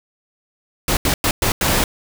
pink noise bursts at uneven times, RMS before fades -17 dBFS, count 5, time 0.88-0.97 / 1.05-1.14 / 1.24-1.31 / 1.42-1.52 / 1.61-1.84 s, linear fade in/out 2 ms, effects none

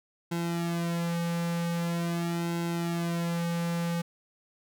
sawtooth tone with flanger, 170 Hz, F3, 46 cents flat, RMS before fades -30 dBFS, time 0.31-4.02 s, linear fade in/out 10 ms, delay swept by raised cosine 1.7 to 3.1 ms, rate 0.44 Hz, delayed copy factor -0.95, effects none

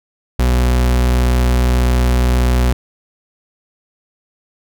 40% pulse tone, 61.7 Hz, B1, 1 cent flat, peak -10 dBFS, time 0.39-2.73 s, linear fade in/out 5 ms, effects none

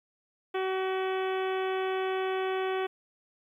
harmonic tone with a mistuned harmonic, 378.1 Hz, F#4, 38 cents sharp, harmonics 1 / 2 / 3 / 4 / 5 / 6 / 7 / 8 / 9, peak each -29 / -35 / -39 / -41 / -43 / -45 / -46 / -47 / -48 dBFS, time 0.54-2.87 s, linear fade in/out 10 ms, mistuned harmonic 7, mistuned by -27 cents, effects 11-bit

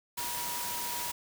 sine tone in noise, 961 Hz, B5, 48 cents flat, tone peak -39 dBFS, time 0.17-1.12 s, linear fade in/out 10 ms, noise white, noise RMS -36 dBFS, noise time 0.17-1.12 s, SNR -6 dB, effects none

